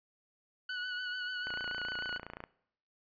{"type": "tone with vibrato", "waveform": "sawtooth", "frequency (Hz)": 1480, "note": "F#6", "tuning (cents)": 0, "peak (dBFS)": -32, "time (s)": [0.69, 2.18], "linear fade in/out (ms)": 5, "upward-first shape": "sine", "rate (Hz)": 6.8, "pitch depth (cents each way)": 30}
{"type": "click train", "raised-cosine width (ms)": 0.5, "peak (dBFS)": -27, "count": 29, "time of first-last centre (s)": [1.47, 2.439], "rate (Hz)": 28.9}
{"effects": ["noise-tail reverb RT60 0.7 s tail -21 dB re dry", "resampled to 11025 Hz"]}